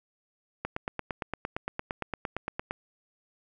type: click train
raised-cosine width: 0.5 ms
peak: -16 dBFS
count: 19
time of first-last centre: 0.65-2.709 s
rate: 8.74 Hz
effects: none